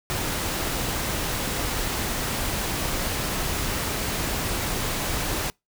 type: noise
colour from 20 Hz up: pink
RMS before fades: -27 dBFS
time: 0.1-5.5 s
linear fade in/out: 0 ms
effects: noise-tail reverb RT60 0.2 s tail -26 dB re dry